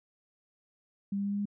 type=tone with pitch steps; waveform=sine; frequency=198.9 / 200.2 / 201.4 / 202.7 / 204 Hz; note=G3 / G3 / G3 / G#3 / G#3; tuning=+25 / +37 / +47 / -42 / -31 cents; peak=-29 dBFS; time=1.12-1.455 s; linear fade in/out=5 ms; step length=67 ms; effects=none